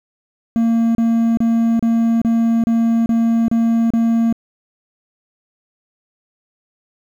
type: tone bursts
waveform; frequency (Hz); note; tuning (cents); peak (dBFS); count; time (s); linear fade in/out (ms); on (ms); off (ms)
triangle; 229.5; A#3; -27; -10; 9; 0.56-4.326; 0; 390; 32
effects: 8-bit